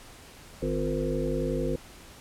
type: harmonic tone with a mistuned harmonic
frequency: 51.2 Hz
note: G#1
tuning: 24 cents flat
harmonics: 1 / 3 / 5 / 7 / 9 / 10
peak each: -33 / -33 / -33 / -33 / -33 / -33 dBFS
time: 0.62-1.76 s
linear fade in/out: 5 ms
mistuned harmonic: 7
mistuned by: -27 cents
effects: pink hiss -49 dBFS RMS until 2.2 s + low-pass 12000 Hz 12 dB/octave